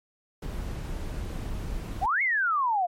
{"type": "noise", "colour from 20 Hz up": "brown", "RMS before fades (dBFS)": -33, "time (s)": [0.42, 2.06], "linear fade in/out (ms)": 5}
{"type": "exponential two-way sweep", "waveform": "sine", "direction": "up then down", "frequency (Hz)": [682, 2224, 682], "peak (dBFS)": -22, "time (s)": [2.01, 2.87], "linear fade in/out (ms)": 20, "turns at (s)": 2.22}
{"effects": ["MP3 64 kbps"]}